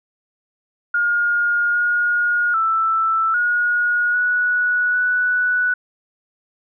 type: tone with pitch steps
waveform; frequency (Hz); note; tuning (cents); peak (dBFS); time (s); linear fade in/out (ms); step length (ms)
sine; 1423 / 1434 / 1325 / 1445 / 1468 / 1480; F6 / F6 / E6 / F#6 / F#6 / F#6; +32 / +45 / +9 / -41 / -14 / 0; -15; 0.94-5.74; 5; 800
effects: none